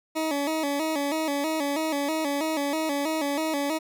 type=tone with vibrato; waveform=20% pulse; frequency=299.9 Hz; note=D4; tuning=36 cents sharp; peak=-20 dBFS; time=0.15-3.79 s; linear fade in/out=20 ms; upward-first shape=square; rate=3.1 Hz; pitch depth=96 cents each way; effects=none